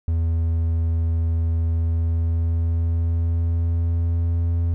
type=tone with pitch glide; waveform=triangle; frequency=82.41 to 84.58 Hz; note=E2 to E2; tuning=0 to +45 cents; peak=-16 dBFS; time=0.08-4.74 s; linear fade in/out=0 ms; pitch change=+45 cents; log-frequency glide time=1.65-4.6 s; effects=none